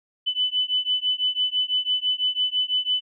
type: beating tone pair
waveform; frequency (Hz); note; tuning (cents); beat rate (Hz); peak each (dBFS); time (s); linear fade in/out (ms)
sine; 3000 / 3006; F#7 / F#7; +23 / +27; 6; -24; 0.26-3.01; 20
effects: none